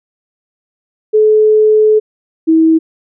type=tone pair in turn; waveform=sine; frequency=430 / 322.1 Hz; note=A4 / E4; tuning=-40 / -40 cents; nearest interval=perfect fourth; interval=500 cents; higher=first; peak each=-5 dBFS; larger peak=neither; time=1.13-2 / 2.47-2.79 s; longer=first; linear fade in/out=20 ms; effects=none